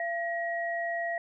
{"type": "tone pair together", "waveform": "sine", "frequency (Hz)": [681.1, 1900], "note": ["F5", "A#6"], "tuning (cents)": [-44, 33], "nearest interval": "octave + tritone", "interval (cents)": 1777, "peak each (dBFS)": [-31, -33], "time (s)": [0, 1.18], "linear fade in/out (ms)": 2, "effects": []}